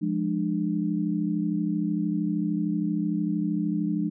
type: chord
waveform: sine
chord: D diminished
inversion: first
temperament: equal with one note detuned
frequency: 174.61 / 207.7 / 299.1 Hz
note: F3 / Ab3 / D4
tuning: 0 / 0 / +32 cents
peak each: -28 dBFS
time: 0.01-4.1 s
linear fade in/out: 20 ms
effects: none